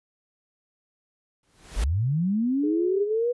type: noise with exponential growth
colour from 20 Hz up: pink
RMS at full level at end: -32 dBFS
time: 1.43-1.84 s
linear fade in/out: 2 ms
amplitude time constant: 88 ms
type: linear sweep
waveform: sine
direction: up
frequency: 38.89 to 493.9 Hz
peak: -21 dBFS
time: 1.76-3.33 s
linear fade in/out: 20 ms
type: tone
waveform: sine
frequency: 420.8 Hz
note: G#4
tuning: 23 cents sharp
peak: -29 dBFS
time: 2.63-3.11 s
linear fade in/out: 10 ms
effects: resampled to 24000 Hz